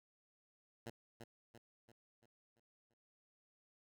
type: tone with echo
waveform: 10% pulse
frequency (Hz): 116.54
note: A#2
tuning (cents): 0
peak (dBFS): -37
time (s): 0.86-0.9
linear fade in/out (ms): 5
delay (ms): 340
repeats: 6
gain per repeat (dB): -6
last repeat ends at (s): 2.94
effects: none